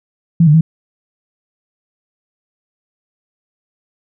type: tone with pitch steps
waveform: sine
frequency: 167 / 149.1 / 161.3 Hz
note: E3 / D3 / E3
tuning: +23 / +27 / -37 cents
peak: -5 dBFS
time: 0.4-0.61 s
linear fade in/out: 5 ms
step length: 70 ms
effects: none

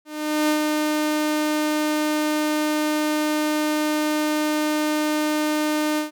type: tone with ADSR envelope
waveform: sawtooth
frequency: 303.9 Hz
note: D#4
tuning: 41 cents flat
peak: -13 dBFS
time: 0.05-6.11 s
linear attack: 440 ms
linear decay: 90 ms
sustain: -3 dB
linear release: 130 ms
effects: none

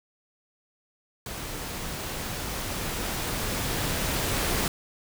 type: noise with level ramp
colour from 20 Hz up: pink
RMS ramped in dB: -36 to -26 dBFS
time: 1.26-4.68 s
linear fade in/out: 2 ms
effects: none

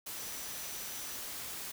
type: tone in noise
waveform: sine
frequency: 5920 Hz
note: F#8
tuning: in tune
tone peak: -49 dBFS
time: 0.16-1.17 s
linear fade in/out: 10 ms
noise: white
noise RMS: -42 dBFS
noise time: 0.06-1.72 s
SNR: -10 dB
effects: none

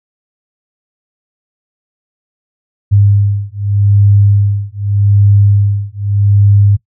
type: beating tone pair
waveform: sine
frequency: 100.9 / 101.73 Hz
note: G#2 / G#2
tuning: -49 / -35 cents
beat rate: 0.83 Hz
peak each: -10 dBFS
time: 2.91-6.77 s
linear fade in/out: 20 ms
effects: noise-tail reverb RT60 0.1 s tail -18 dB re dry

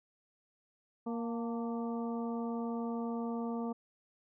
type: harmonic tone with a mistuned harmonic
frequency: 233.1 Hz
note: A#3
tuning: in tune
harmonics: 1 / 2 / 3 / 4 / 5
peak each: -35 / -41 / -45 / -47 / -49 dBFS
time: 1.06-3.73 s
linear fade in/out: 10 ms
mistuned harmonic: 4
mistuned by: -52 cents
effects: none

